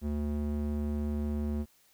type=tone with band-pass filter; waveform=square; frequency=73.6 Hz; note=D2; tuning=4 cents sharp; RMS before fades=-32 dBFS; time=0.01-1.66 s; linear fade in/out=50 ms; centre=190 Hz; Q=1.2; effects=white hiss -65 dBFS RMS until 1.93 s